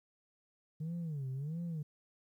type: tone with vibrato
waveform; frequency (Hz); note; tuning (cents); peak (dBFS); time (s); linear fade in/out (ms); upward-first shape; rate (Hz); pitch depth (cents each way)
sine; 150; D3; +37; -34; 0.8-1.83; 10; sine; 1.5; 240
effects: tanh soft clip ceiling -35 dBFS + 12-bit